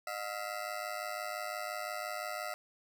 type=ring-modulated tone; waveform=20% pulse; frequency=665 Hz; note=E5; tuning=15 cents sharp; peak=-29 dBFS; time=0.07-2.54 s; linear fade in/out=0 ms; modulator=52.9 Hz; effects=none